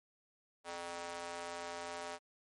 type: tone with high-pass filter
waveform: square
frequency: 86.2 Hz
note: F2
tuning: 22 cents flat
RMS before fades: -44 dBFS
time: 0.64-2.19 s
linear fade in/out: 50 ms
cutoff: 640 Hz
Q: 1.4
effects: MP3 48 kbps

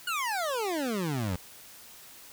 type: exponential sweep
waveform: 25% pulse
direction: down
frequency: 1480 to 84.8 Hz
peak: -25 dBFS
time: 0.07-1.36 s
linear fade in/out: 5 ms
effects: white hiss -50 dBFS RMS until 2.32 s

